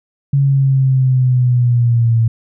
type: linear sweep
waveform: sine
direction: down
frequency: 140 to 113.2 Hz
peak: -9 dBFS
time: 0.33-2.28 s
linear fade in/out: 5 ms
effects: none